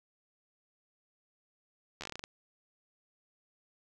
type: slowing click train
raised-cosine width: 0.2 ms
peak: -23 dBFS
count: 10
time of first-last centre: 2.01-2.239 s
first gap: 12 ms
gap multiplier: 1.18
effects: none